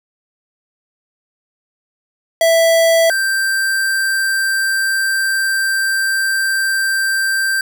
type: tone pair in turn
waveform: square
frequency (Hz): 660 / 1569.8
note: E5 / G6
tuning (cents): +2 / +2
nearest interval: octave + minor third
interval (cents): 1500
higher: second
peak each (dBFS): -10 / -15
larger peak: first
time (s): 2.41-3.1 / 3.1-7.61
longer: second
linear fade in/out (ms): 2
effects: none